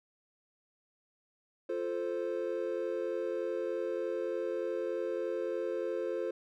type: chord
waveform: triangle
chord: F major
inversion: none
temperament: equal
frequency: 349.2 / 440 / 523.3 Hz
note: F4 / A4 / C5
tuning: 0 / 0 / 0 cents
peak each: -35 / -35 / -34 dBFS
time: 1.69-6.31 s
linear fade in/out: 5 ms
effects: none